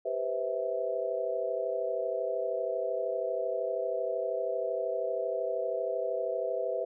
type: chord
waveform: sine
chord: C major seventh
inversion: second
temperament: just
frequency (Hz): 392.4 / 490.5 / 523.3 / 654.1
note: G4 / B4 / C5 / E5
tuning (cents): +2 / -12 / 0 / -14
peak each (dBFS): -38 / -34 / -35 / -33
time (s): 0.05-6.85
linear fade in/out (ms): 10
effects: none